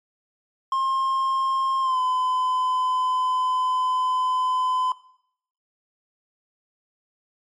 triangle tone with pitch glide, 1065 to 1016.3 Hz, C6 to B5, +30 to +49 cents, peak -18 dBFS, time 0.72-4.92 s, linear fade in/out 2 ms, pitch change -81 cents, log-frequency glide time 1.81-1.99 s, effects noise-tail reverb RT60 0.7 s tail -19 dB re dry + MP3 48 kbps

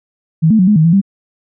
sine tone with pitch steps, 160.2 / 220.1 / 184 / 210 / 157 / 166.5 / 196.8 Hz, E3 / A3 / F#3 / G#3 / D#3 / E3 / G3, -49 / +1 / -9 / +19 / +16 / +18 / +7 cents, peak -6 dBFS, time 0.42-1.015 s, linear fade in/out 20 ms, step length 85 ms, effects none

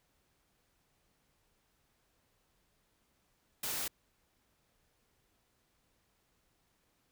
white noise, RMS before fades -37 dBFS, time 3.63-3.88 s, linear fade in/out 5 ms, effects pink hiss -75 dBFS RMS until 7.11 s

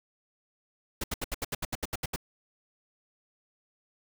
pink noise bursts, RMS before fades -32 dBFS, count 12, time 1.01-2.161 s, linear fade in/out 5 ms, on 29 ms, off 73 ms, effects none

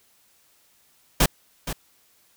pink noise with echo, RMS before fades -17 dBFS, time 1.2-1.26 s, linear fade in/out 5 ms, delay 470 ms, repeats 1, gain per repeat -12 dB, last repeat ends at 1.73 s, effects white hiss -61 dBFS RMS until 2.36 s

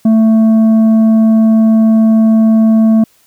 sine tone with tanh clipping, 221.6 Hz, A3, 13 cents sharp, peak -6 dBFS, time 0.05-3.04 s, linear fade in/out 5 ms, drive 6 dB, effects white hiss -51 dBFS RMS until 3.26 s

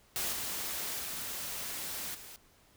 white noise with level steps, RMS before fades -34 / -37 / -39 / -49 dBFS, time 0.16-2.36 s, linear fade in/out 0 ms, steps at 0.32 / 0.99 / 2.14 s, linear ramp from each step 10 ms, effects pink hiss -64 dBFS RMS until 2.76 s

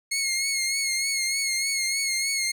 15% pulse tone with vibrato, 2165 Hz, C#7, 41 cents flat, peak -17 dBFS, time 0.11-2.52 s, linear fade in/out 10 ms, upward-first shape triangle, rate 3.3 Hz, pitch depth 51 cents each way, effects none

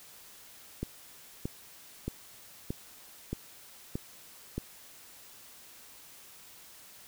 click train, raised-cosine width 3 ms, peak -20 dBFS, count 7, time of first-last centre 0.83-4.58 s, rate 1.6 Hz, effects white hiss -53 dBFS RMS until 7.07 s

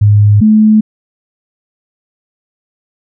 sine tone pair in turn, 103.83 / 215.6 Hz, G#2 / A3, 0 / -35 cents, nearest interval octave + minor second, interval 1265 cents, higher second, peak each -3 dBFS, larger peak neither, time 0.01-0.41 / 0.41-0.81 s, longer neither, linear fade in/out 10 ms, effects none

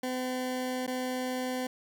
20% pulse tone with dropouts, 254.5 Hz, C4, 48 cents flat, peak -26 dBFS, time 0.03-1.67 s, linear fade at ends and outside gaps 5 ms, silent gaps 0.866-0.876 s, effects none

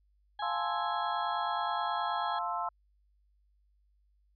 harmonic tone, 830.6 Hz, G#5, in tune, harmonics 1 / 2 / 4 / 5, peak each -36 / -43 / -44 / -51 dBFS, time 0.39-2.39 s, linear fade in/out 5 ms
sine chord, F major seventh, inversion none, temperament equal, 698.5 / 880 / 1046.5 / 1318.5 Hz, F5 / A5 / C6 / E6, 0 / 0 / 0 / 0 cents, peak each -37 / -37 / -36 / -37 dBFS, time 0.42-2.69 s, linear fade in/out 5 ms
effects added 50 Hz sine -66 dBFS peak until 4.35 s

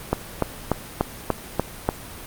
click train, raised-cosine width 1 ms, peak -4 dBFS, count 7, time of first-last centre 0.13-1.89 s, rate 3.41 Hz, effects pink hiss -38 dBFS RMS until 2.26 s + Opus 32 kbps

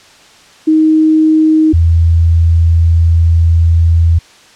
sine tone pair in turn, 313.8 / 83.11 Hz, D#4 / E2, +15 / +15 cents, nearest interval octave + major seventh, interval 2300 cents, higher first, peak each -5 dBFS, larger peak neither, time 0.67-1.73 / 1.73-4.19 s, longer second, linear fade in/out 10 ms, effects white hiss -41 dBFS RMS until 4.55 s + low-pass 6000 Hz 12 dB/octave

